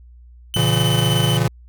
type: tone with tremolo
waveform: 45% pulse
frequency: 3030 Hz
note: F#7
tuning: 40 cents sharp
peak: -19 dBFS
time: 0.54-1.37 s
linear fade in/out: 0 ms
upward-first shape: triangle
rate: 16 Hz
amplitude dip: 50%
type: chord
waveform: square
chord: A# diminished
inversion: none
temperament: just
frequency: 116.54 / 139.85 / 167.82 Hz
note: A#2 / C#3 / E3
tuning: 0 / +16 / +31 cents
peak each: -20 / -21 / -22 dBFS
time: 0.56-1.48 s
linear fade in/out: 5 ms
effects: added 60 Hz sine -41 dBFS peak until 1.68 s